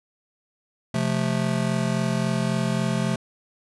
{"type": "chord", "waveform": "square", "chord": "F major", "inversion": "second", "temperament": "just", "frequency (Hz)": [130.96, 174.61, 218.3], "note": ["C3", "F3", "A3"], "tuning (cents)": [2, 0, -13], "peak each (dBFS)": -27, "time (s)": [0.94, 3.16], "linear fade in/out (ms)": 5, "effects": ["resampled to 24000 Hz"]}